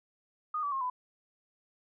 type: tone with pitch steps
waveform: sine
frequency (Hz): 1233 / 1150.4 / 1073.4 / 1001.5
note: D#6 / D6 / C6 / B5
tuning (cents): -16 / -36 / +44 / +24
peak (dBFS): -30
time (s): 0.54-0.9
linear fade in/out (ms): 5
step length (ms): 90
effects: none